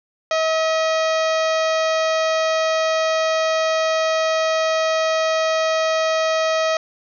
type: harmonic tone with a mistuned harmonic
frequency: 640 Hz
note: D#5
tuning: 49 cents sharp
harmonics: 1 / 2 / 3 / 4 / 5 / 6 / 7 / 8 / 9 / 10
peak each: -18 / -24 / -28 / -30 / -32 / -34 / -35 / -36 / -37 / -38 dBFS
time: 0.31-6.77 s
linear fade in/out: 2 ms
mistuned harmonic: 4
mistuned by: -57 cents
effects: none